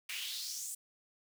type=noise with high-pass filter sweep; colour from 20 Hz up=pink; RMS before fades=-41 dBFS; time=0.09-0.75 s; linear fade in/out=5 ms; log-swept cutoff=2300 to 8600 Hz; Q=3.3; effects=none